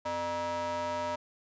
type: ring-modulated tone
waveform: square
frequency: 174.2 Hz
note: F3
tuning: 4 cents flat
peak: -29 dBFS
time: 0.05-1.16 s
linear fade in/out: 10 ms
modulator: 778 Hz
effects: resampled to 16000 Hz